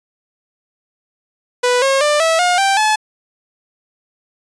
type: tone with pitch steps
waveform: sawtooth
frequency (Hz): 493.7 / 541.5 / 593.9 / 651.4 / 714.5 / 783.7 / 859.6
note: B4 / C#5 / D5 / E5 / F5 / G5 / A5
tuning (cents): -1 / -41 / +19 / -21 / +39 / -1 / -41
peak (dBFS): -8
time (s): 1.63-2.96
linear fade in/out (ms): 10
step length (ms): 190
effects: resampled to 22050 Hz